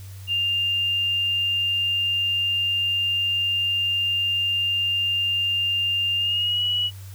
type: tone with pitch glide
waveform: sine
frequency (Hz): 2800 to 2929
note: F7 to F#7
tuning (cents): +4 to -18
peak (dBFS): -20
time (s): 0.27-6.91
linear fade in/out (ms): 50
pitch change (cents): +78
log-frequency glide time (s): 6.17-6.64
effects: added 96 Hz sine -36 dBFS peak until 7.14 s + white hiss -49 dBFS RMS until 7.14 s